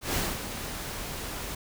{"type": "noise with ADSR envelope", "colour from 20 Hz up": "pink", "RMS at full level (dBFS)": -27, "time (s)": [0.01, 1.55], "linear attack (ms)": 130, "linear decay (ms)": 240, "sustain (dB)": -9, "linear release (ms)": 5, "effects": []}